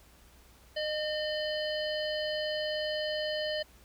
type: harmonic tone with a mistuned harmonic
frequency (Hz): 607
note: D#5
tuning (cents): -43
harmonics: 1 / 3 / 5 / 7 / 8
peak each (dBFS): -32 / -39 / -38 / -42 / -44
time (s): 0.76-3.63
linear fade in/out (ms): 10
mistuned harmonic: 1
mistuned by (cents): +15
effects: added 60 Hz sine -59 dBFS peak until 3.84 s + pink hiss -60 dBFS RMS until 3.84 s